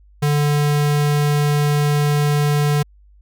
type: tone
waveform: square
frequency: 146.83 Hz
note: D3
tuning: in tune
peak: -15 dBFS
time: 0.22-2.83 s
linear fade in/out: 10 ms
effects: added 50 Hz sine -46 dBFS peak until 3.21 s